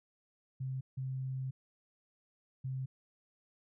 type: tone bursts at uneven times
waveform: sine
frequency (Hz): 131.4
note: C3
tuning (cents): +8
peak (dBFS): -35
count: 3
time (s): 0.6-0.81 / 0.97-1.51 / 2.64-2.86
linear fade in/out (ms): 10
effects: none